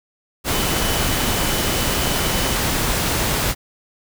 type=tone in noise; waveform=sine; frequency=3004 Hz; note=F#7; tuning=26 cents sharp; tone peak=-31 dBFS; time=0.5-2.58 s; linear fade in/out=50 ms; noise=pink; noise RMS=-20 dBFS; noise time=0.44-3.55 s; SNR=-14 dB; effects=none